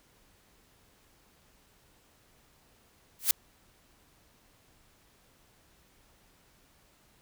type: noise with exponential growth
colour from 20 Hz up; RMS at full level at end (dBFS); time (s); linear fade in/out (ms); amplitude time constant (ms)
blue; -19; 3.19-3.31; 2; 26
effects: pink hiss -64 dBFS RMS until 7.21 s